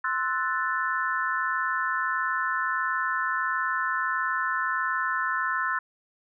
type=chord; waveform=sine; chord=F# half-diminished seventh; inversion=second; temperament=equal; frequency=1046.5 / 1318.5 / 1480 / 1760 Hz; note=C6 / E6 / F#6 / A6; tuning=0 / 0 / 0 / 0 cents; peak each=-30 dBFS; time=0.04-5.79 s; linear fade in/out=5 ms; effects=none